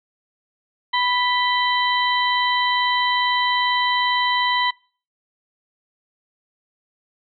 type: harmonic tone with a mistuned harmonic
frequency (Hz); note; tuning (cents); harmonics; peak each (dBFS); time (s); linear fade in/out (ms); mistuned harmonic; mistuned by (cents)
987.8; B5; 0; 1 / 2 / 3 / 4; -20 / -23 / -25 / -26; 0.93-4.71; 10; 3; +74
effects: noise-tail reverb RT60 0.4 s tail -24 dB re dry